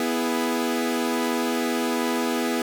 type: chord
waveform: sawtooth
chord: E major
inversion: second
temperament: equal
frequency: 246.9 / 329.6 / 415.3 Hz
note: B3 / E4 / G#4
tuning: 0 / 0 / 0 cents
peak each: -21 / -24 / -25 dBFS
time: 0-2.62 s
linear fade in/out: 2 ms
effects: none